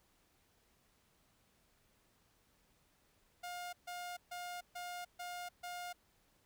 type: tone bursts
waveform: sawtooth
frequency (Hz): 710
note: F5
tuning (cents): +28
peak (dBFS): -39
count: 6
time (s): 3.43-5.93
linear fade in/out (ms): 10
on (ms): 300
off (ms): 140
effects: pink hiss -73 dBFS RMS until 6.45 s